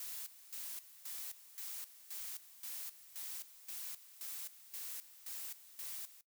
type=noise with tremolo; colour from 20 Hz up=blue; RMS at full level=-45 dBFS; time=0-6.21 s; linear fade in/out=2 ms; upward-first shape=square; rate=1.9 Hz; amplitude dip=80%; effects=noise-tail reverb RT60 0.1 s tail -17 dB re dry